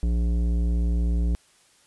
triangle tone with tanh clipping, 58.27 Hz, A#1, in tune, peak -22 dBFS, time 0.03-1.35 s, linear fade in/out 0 ms, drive 17 dB, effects white hiss -59 dBFS RMS until 1.86 s + resampled to 24000 Hz

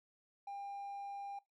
triangle tone, 800 Hz, G5, 35 cents sharp, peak -40 dBFS, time 0.47-1.39 s, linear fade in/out 5 ms, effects noise-tail reverb RT60 0.2 s tail -23 dB re dry + tanh soft clip ceiling -36 dBFS

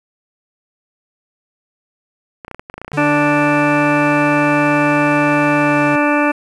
clicks, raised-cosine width 0.5 ms, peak -15 dBFS, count 12, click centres 2.448 / 2.481 / 2.513 / 2.546 / 2.595 / 2.699 / 2.741 / 2.78 / 2.816 / 2.847 / 2.88 / 2.918 s
square tone with pitch glide, 146.83 to 143.15 Hz, D3 to D3, 0 to -44 cents, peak -23 dBFS, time 2.93-5.96 s, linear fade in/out 5 ms, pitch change -44 cents, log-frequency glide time 5.58-5.83 s
harmonic tone, 293.7 Hz, D4, in tune, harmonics 1 / 2 / 3 / 4 / 5 / 6 / 8 / 9, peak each -15 / -18 / -20 / -21 / -22 / -23 / -24 / -25 dBFS, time 2.97-6.32 s, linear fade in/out 10 ms
effects resampled to 24000 Hz + 7-bit

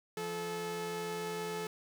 sawtooth tone pair together, 171.92 / 433.2 Hz, F3 / A4, -27 / -27 cents, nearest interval octave + major third, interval 1600 cents, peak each -39 / -33 dBFS, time 0.17-1.67 s, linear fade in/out 2 ms, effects none

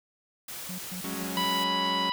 white noise, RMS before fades -39 dBFS, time 0.48-1.64 s, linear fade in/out 5 ms
triangle tone bursts, 182.2 Hz, F#3, 26 cents flat, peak -34 dBFS, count 4, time 0.69-1.46 s, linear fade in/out 5 ms, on 95 ms, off 130 ms
sawtooth chord, F# suspended second, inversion none, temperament equal, 185 / 207.7 / 277.2 Hz, F#3 / G#3 / C#4, 0 / 0 / 0 cents, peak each -32 / -35 / -33 dBFS, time 1.04-2.1 s, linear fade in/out 5 ms
harmonic tone, 987 Hz, B5, 1 cent flat, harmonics 1 / 2 / 3 / 4 / 5, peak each -28 / -36 / -31 / -36 / -40 dBFS, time 1.37-2.12 s, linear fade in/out 0 ms
effects none

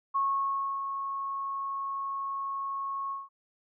sine tone with ADSR envelope, 1097 Hz, C#6, 18 cents flat, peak -24 dBFS, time 0.14-3.29 s, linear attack 19 ms, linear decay 650 ms, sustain -7 dB, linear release 180 ms, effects none

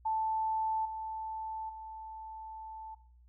sine tone with level steps, 880 Hz, A5, in tune, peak -29 / -36 / -42 dBFS, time 0.05-2.95 s, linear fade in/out 10 ms, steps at 0.85 / 1.69 s, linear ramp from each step 5 ms, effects noise-tail reverb RT60 0.5 s tail -17 dB re dry + added 60 Hz sine -57 dBFS peak until 3.28 s

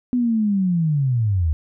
sine linear sweep, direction down, 251.6 to 73.42 Hz, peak -16 dBFS, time 0.13-1.53 s, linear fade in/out 0 ms, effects none

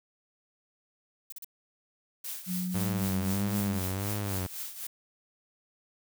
violet noise bursts, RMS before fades -42 dBFS, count 3, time 1.3-1.445 s, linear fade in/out 2 ms, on 23 ms, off 38 ms
blue noise with tremolo, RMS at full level -36 dBFS, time 2.24-4.87 s, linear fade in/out 5 ms, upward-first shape triangle, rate 3.9 Hz, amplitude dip 75%
sine tone with pitch glide, 181.9 to 201.8 Hz, F#3 to G#3, -29 to -49 cents, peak -30 dBFS, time 2.46-3.81 s, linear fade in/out 50 ms, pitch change +180 cents, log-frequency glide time 2.69-3.61 s
sawtooth tone with vibrato, 98 Hz, G2, in tune, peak -27 dBFS, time 2.74-4.47 s, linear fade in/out 10 ms, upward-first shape sine, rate 1.6 Hz, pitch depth 110 cents each way
effects none

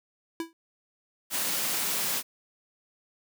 square tone with exponential decay, 329.6 Hz, E4, in tune, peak -27 dBFS, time 0.4-0.53 s, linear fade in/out 1 ms, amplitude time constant 28 ms
white high-pass noise, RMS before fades -29 dBFS, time 1.3-2.23 s, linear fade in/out 50 ms, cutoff 130 Hz, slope 48 dB/octave
effects none

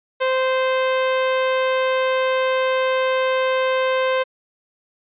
sawtooth tone, 520 Hz, C5, 11 cents flat, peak -13 dBFS, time 0.2-4.24 s, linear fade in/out 20 ms, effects resampled to 8000 Hz

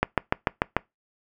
click train, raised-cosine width 0.5 ms, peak -4 dBFS, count 6, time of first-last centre 0.03-0.766 s, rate 6.79 Hz, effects noise-tail reverb RT60 0.2 s tail -24 dB re dry

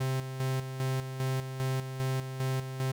45% pulse tone with tremolo, 131.5 Hz, C3, 9 cents sharp, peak -28 dBFS, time 0-2.92 s, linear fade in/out 10 ms, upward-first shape square, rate 2.5 Hz, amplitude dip 60%, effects none

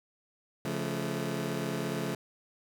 20% pulse chord, Db augmented, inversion none, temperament just, 138.59 / 173.24 / 216.5 Hz, Db3 / F3 / A3, 0 / -14 / -28 cents, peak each -31 dBFS, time 0.65-2.15 s, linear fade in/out 2 ms, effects none

